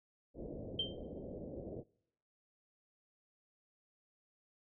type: low-pass noise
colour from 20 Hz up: white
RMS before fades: -46 dBFS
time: 0.34-1.84 s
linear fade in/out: 50 ms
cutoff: 580 Hz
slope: 48 dB/octave
type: tone with exponential decay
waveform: sine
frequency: 3137 Hz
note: G7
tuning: 1 cent sharp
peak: -30 dBFS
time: 0.79-0.97 s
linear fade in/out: 5 ms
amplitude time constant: 39 ms
effects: noise-tail reverb RT60 0.8 s tail -26 dB re dry